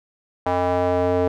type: tone with band-pass filter sweep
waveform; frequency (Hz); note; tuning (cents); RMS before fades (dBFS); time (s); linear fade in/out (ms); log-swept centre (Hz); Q
square; 89.7; F2; +47; -20; 0.46-1.28; 5; 790 to 510; 2.4
effects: none